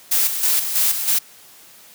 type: noise with tremolo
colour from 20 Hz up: blue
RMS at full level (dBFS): -17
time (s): 0.11-1.19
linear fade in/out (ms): 10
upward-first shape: square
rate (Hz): 3.1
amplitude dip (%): 55
effects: white hiss -46 dBFS RMS until 1.94 s + high-pass 100 Hz 12 dB/octave